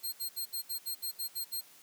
5% pulse tone bursts, 4203 Hz, C8, 7 cents sharp, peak -27 dBFS, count 10, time 0.03-1.613 s, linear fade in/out 20 ms, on 98 ms, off 67 ms, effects white hiss -58 dBFS RMS until 1.82 s + high-pass 150 Hz 12 dB/octave

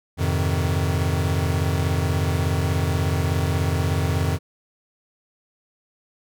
square chord, F minor seventh, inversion none, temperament equal, 87.31 / 103.83 / 130.81 / 155.56 Hz, F2 / Ab2 / C3 / Eb3, 0 / 0 / 0 / 0 cents, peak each -23 / -29 / -28 / -27 dBFS, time 0.17-4.39 s, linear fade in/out 50 ms, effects none

